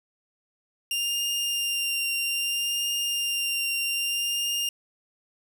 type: tone with vibrato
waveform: sawtooth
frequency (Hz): 2794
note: F7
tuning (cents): 0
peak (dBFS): -22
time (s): 0.91-4.69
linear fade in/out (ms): 2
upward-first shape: triangle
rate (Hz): 0.62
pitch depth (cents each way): 16
effects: none